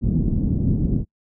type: low-pass noise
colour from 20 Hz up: white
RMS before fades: -20 dBFS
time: 0.01-1.05 s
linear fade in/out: 50 ms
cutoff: 240 Hz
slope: 24 dB/octave
effects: noise-tail reverb RT60 0.1 s tail -26 dB re dry